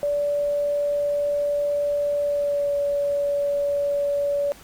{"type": "tone with pitch glide", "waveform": "sine", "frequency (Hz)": [579, 571.4], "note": ["D5", "D5"], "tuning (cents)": [-25, -48], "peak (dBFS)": -20, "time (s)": [0.03, 4.52], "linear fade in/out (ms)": 0, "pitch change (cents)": -23, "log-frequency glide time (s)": [2.22, 2.75], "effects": ["pink hiss -47 dBFS RMS until 4.63 s", "Opus 48 kbps"]}